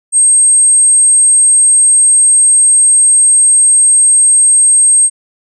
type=tone; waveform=sine; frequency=8420 Hz; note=C9; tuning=10 cents sharp; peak=-3 dBFS; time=0.12-5.1 s; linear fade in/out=50 ms; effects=tanh soft clip ceiling 0 dBFS